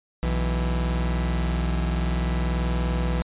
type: tone pair together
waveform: 45% pulse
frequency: 61.74 / 164.72 Hz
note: B1 / E3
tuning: 0 / -1 cents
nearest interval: octave + perfect fourth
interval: 1699 cents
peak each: -23 / -28 dBFS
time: 0.23-3.22 s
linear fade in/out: 0 ms
effects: resampled to 8000 Hz